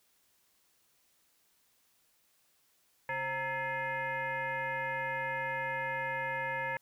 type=tone with frequency modulation; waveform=sine; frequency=1318.5 Hz; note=E6; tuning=in tune; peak=-32 dBFS; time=3.09-6.77 s; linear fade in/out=2 ms; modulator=394 Hz; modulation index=2.2; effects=white hiss -71 dBFS RMS until 6.81 s